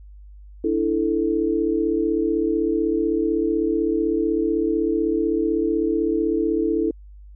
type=chord; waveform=sine; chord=D suspended second; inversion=none; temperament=equal; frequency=293.7 / 329.6 / 440 Hz; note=D4 / E4 / A4; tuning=0 / 0 / 0 cents; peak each=-25 / -21 / -23 dBFS; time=0.64-6.91 s; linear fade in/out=5 ms; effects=added 50 Hz sine -40 dBFS peak until 7.35 s